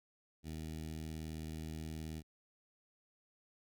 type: tone with notch filter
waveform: 15% pulse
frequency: 78.9 Hz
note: D#2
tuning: 25 cents sharp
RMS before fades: -44 dBFS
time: 0.43-2.23 s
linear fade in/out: 50 ms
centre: 1100 Hz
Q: 0.54
effects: none